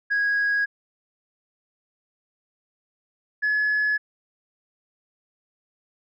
sine tone pair in turn, 1652 / 1702.4 Hz, G#6 / G#6, -10 / +42 cents, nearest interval minor second, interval 52 cents, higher second, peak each -18 dBFS, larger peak neither, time 0.1-0.66 / 3.42-3.98 s, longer neither, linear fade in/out 20 ms, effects tanh soft clip ceiling -17 dBFS

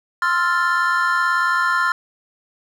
triangle chord, F major seventh, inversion second, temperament equal, 1046.5 / 1318.5 / 1396.9 / 1760 Hz, C6 / E6 / F6 / A6, 0 / 0 / 0 / 0 cents, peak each -19 / -23 / -17 / -21 dBFS, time 0.22-1.92 s, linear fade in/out 2 ms, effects tanh soft clip ceiling -5 dBFS

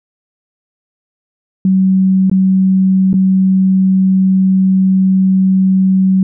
sine tone with dropouts, 189.3 Hz, F#3, 40 cents sharp, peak -7 dBFS, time 1.65-6.23 s, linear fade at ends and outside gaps 2 ms, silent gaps 2.298-2.314 / 3.131-3.14 s, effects none

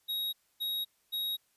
square tone bursts, 3791 Hz, A#7, 28 cents sharp, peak -32 dBFS, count 3, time 0.08-1.37 s, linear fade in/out 20 ms, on 250 ms, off 270 ms, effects white hiss -72 dBFS RMS until 1.56 s + resampled to 32000 Hz

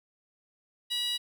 15% pulse tone with high-pass filter, 970 Hz, B5, 31 cents flat, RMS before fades -31 dBFS, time 0.9-1.18 s, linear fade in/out 20 ms, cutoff 3500 Hz, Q 5.4, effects none

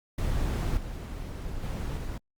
brown noise with level steps, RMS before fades -28 / -36 / -32 / -34 dBFS, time 0.18-2.18 s, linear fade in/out 5 ms, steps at 0.77 / 1.63 / 1.97 s, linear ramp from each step 2 ms, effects Opus 48 kbps

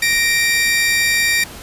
sawtooth tone pair together, 1864.7 / 2349 Hz, A#6 / D7, 0 / 0 cents, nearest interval major third, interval 400 cents, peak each -13 dBFS, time 0.02-1.44 s, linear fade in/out 5 ms, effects pink hiss -35 dBFS RMS until 1.62 s + resampled to 32000 Hz

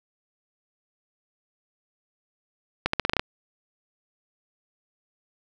accelerating click train, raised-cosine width 0.3 ms, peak -6 dBFS, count 8, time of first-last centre 2.86-3.195 s, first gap 74 ms, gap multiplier 0.85, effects none

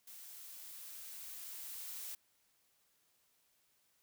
blue noise with level ramp, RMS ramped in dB -53 to -45 dBFS, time 0.07-2.15 s, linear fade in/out 5 ms, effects white hiss -75 dBFS RMS until 4.02 s

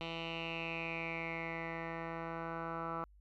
10% pulse tone with low-pass filter sweep, 165.5 Hz, E3, 7 cents sharp, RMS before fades -41 dBFS, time 0.01-3.04 s, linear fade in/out 0 ms, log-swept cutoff 3200 to 1300 Hz, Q 7.2, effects added 50 Hz sine -59 dBFS peak until 3.2 s

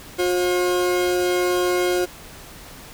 40% pulse tone pair together, 358.4 / 537 Hz, F4 / C5, +45 / +45 cents, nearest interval perfect fifth, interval 700 cents, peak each -18 / -25 dBFS, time 0.18-2.06 s, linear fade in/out 20 ms, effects pink hiss -41 dBFS RMS until 2.93 s

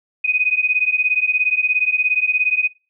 sine beating tone pair, 2489 / 2506 Hz, D#7 / D#7, 0 / +12 cents, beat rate 17 Hz, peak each -18 dBFS, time 0.24-2.68 s, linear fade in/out 10 ms, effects noise-tail reverb RT60 0.3 s tail -21 dB re dry

